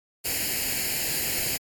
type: noise with comb filter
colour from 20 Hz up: white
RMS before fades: -27 dBFS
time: 0.24-1.58 s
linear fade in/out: 20 ms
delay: 0.42 ms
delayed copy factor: +0.75
effects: AAC 64 kbps